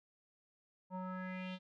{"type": "tone with low-pass filter sweep", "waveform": "square", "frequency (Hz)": 185, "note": "F#3", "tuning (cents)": 0, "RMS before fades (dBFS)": -43, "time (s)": [0.9, 1.59], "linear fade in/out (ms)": 50, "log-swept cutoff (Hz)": [850, 3600], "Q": 4, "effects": []}